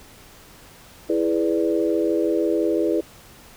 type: chord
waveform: sine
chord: E dominant seventh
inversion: none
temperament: equal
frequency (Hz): 329.6 / 415.3 / 493.9 / 587.3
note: E4 / G#4 / B4 / D5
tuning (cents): 0 / 0 / 0 / 0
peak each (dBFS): -21 / -24 / -25 / -27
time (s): 1.09-3.01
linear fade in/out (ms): 10
effects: pink hiss -47 dBFS RMS until 3.56 s